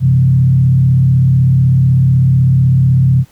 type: tone with frequency modulation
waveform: sine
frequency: 130 Hz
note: C3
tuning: 11 cents flat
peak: -6 dBFS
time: 0-3.25 s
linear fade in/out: 50 ms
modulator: 36 Hz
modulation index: 0.65
effects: pink hiss -49 dBFS RMS until 3.31 s